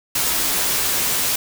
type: noise with comb filter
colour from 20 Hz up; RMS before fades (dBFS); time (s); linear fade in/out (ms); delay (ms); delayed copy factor
white; -20; 0.15-1.36; 5; 13; -0.6
effects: none